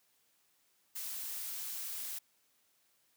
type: noise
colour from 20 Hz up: blue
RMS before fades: -41 dBFS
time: 0.95-2.19 s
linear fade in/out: 10 ms
effects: white hiss -73 dBFS RMS until 3.16 s + high-pass 100 Hz 12 dB/octave